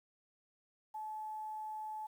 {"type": "tone with quantisation", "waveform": "sine", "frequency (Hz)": 863, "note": "A5", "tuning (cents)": -34, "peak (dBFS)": -40, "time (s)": [0.94, 2.07], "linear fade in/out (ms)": 10, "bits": 11, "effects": []}